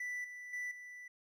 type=tone with level steps; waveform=triangle; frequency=1977 Hz; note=B6; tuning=1 cent sharp; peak=-36 / -44 / -36 / -46 dBFS; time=0-1.08 s; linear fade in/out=5 ms; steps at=0.24 / 0.53 / 0.71 s; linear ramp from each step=5 ms; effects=none